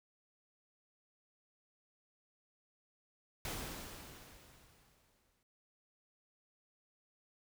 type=noise with exponential decay; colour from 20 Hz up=pink; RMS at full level=-40 dBFS; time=3.45-5.43 s; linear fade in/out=1 ms; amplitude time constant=430 ms; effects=none